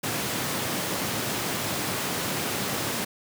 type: high-pass noise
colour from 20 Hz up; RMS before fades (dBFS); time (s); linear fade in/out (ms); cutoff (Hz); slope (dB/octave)
pink; -29; 0.03-3.05; 10; 110; 24
effects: none